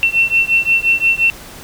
sine beating tone pair, 2700 / 2705.7 Hz, E7 / E7, +41 / +45 cents, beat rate 5.7 Hz, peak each -14 dBFS, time 0.03-1.3 s, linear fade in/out 0 ms, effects pink hiss -35 dBFS RMS until 1.63 s

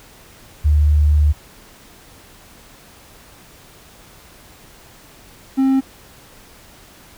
sine / triangle tone pair in turn, 74.6 / 266.8 Hz, D2 / C4, +28 / +34 cents, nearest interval octave + minor seventh, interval 2206 cents, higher second, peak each -10 dBFS, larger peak neither, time 0.64-1.33 / 5.57-5.81 s, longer first, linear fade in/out 20 ms, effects pink hiss -45 dBFS RMS until 7.17 s

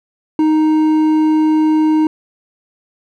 triangle tone with hard clipping, 311.1 Hz, D#4, in tune, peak -11 dBFS, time 0.39-2.07 s, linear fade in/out 2 ms, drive 9 dB, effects none

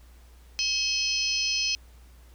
harmonic tone with a mistuned harmonic, 855 Hz, A5, 50 cents flat, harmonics 3 / 4 / 5 / 6 / 7, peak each -30 / -34 / -32 / -28 / -32 dBFS, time 0.59-1.75 s, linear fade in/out 0 ms, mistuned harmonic 4, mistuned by -140 cents, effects added 60 Hz sine -49 dBFS peak until 2.34 s + pink hiss -60 dBFS RMS until 2.34 s

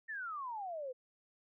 sine exponential sweep, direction down, 1847 to 493.9 Hz, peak -39 dBFS, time 0.08-0.93 s, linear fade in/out 20 ms, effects none

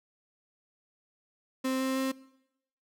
35% pulse tone with pitch steps, 261.6 / 263.3 / 264.9 Hz, C4 / C4 / C4, 0 / +11 / +22 cents, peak -26 dBFS, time 1.64-2.12 s, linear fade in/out 10 ms, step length 160 ms, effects noise-tail reverb RT60 0.8 s tail -20 dB re dry

